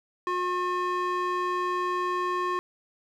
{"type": "tone with band-pass filter", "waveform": "square", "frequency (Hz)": 360, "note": "F#4", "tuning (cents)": -47, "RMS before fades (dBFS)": -28, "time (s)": [0.27, 2.59], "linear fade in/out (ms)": 0, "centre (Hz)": 1100, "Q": 1.6, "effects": []}